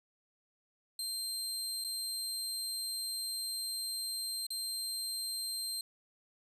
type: tone with dropouts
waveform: 25% pulse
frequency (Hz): 4160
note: C8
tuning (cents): -11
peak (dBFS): -31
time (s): 0.99-5.81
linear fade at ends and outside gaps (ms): 2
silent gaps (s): 1.84-1.846 / 4.467-4.504
effects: none